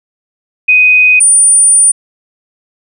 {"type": "tone pair in turn", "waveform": "sine", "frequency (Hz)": [2500, 9325], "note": ["D#7", "D9"], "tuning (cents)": [8, -13], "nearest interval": "octave + major seventh", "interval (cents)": 2279, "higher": "second", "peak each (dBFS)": [-3, -3], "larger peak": "neither", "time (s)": [[0.68, 1.2], [1.2, 1.92]], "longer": "second", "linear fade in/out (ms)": 10, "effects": []}